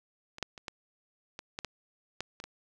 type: clicks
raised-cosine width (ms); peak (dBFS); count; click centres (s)
0.2; -27 / -14 / -28 / -20 / -23 / -19 / -15 / -17 / -24 / -25; 10; 0.384 / 0.427 / 0.578 / 0.682 / 1.391 / 1.589 / 1.647 / 2.206 / 2.401 / 2.44
effects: none